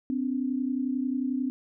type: tone pair together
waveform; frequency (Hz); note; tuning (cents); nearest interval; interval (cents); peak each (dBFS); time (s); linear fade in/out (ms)
sine; 254.9 / 286.1; C4 / D4; -45 / -45; major second; 200; -27 / -31; 0.1-1.5; 0
effects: none